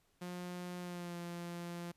sawtooth tone with pitch glide, 178.2 to 172.73 Hz, F3 to F3, +35 to -19 cents, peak -38 dBFS, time 0.21-1.92 s, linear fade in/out 10 ms, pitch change -54 cents, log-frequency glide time 0.8-1.17 s, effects pink hiss -75 dBFS RMS until 1.96 s + resampled to 32000 Hz

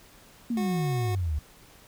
sine exponential sweep, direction down, 244.6 to 70.1 Hz, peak -25 dBFS, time 0.5-1.39 s, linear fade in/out 5 ms
25% pulse tone, 365 Hz, F#4, 24 cents flat, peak -28 dBFS, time 0.57-1.15 s, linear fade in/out 2 ms
effects pink hiss -54 dBFS RMS until 1.87 s

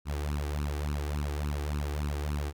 sawtooth tone with flanger, 73.42 Hz, D2, in tune, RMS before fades -32 dBFS, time 0.05-2.53 s, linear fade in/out 50 ms, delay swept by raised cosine 0.72 to 2.62 ms, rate 3.5 Hz, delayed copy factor +0.85, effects none

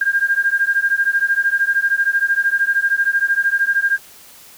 sine beating tone pair, 1600 / 1613 Hz, G6 / G6, +35 / +49 cents, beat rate 13 Hz, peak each -17 dBFS, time 0.01-3.98 s, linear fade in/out 5 ms, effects white hiss -43 dBFS RMS until 4.57 s

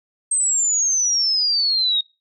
sine exponential sweep, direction down, 8410 to 3729 Hz, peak -16 dBFS, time 0.31-2.01 s, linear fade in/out 5 ms, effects noise-tail reverb RT60 0.3 s tail -26 dB re dry

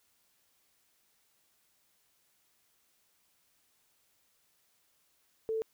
sine tone, 443.6 Hz, A4, 14 cents sharp, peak -30 dBFS, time 5.49-5.62 s, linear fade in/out 0 ms, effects white hiss -72 dBFS RMS until 5.73 s

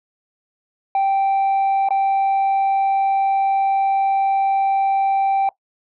sine tone with dropouts, 782 Hz, G5, 4 cents flat, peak -12 dBFS, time 0.95-5.49 s, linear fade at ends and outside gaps 2 ms, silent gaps 1.888-1.906 s, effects noise-tail reverb RT60 0.1 s tail -20 dB re dry + tanh soft clip ceiling -14 dBFS

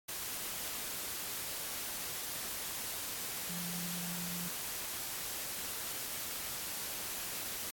sine tone in noise, 174.61 Hz, F3, in tune, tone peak -41 dBFS, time 3.49-4.49 s, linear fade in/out 10 ms, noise white, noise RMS -40 dBFS, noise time 0.08-7.71 s, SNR -4 dB, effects AAC 64 kbps

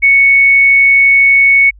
sine tone, 2217 Hz, C#7, in tune, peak -4 dBFS, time 0.02-1.71 s, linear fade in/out 20 ms, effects added 50 Hz sine -36 dBFS peak until 1.79 s

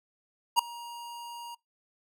square tone with ADSR envelope, 945 Hz, A#5, 23 cents sharp, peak -17 dBFS, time 0.56-1.55 s, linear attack 31 ms, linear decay 4 ms, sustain -23 dB, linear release 8 ms, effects noise-tail reverb RT60 0.2 s tail -24 dB re dry

